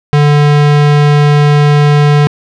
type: tone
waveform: square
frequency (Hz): 146.83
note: D3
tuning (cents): 0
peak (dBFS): -5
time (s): 0.13-2.27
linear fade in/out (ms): 0
effects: low-pass 4000 Hz 12 dB/octave